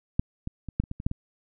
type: clicks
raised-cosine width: 5 ms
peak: -9 / -19 / -23 / -10 / -27 / -20 / -24 / -11 / -19 dBFS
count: 9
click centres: 0.195 / 0.474 / 0.687 / 0.8 / 0.838 / 0.914 / 1.001 / 1.065 / 1.114 s
effects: none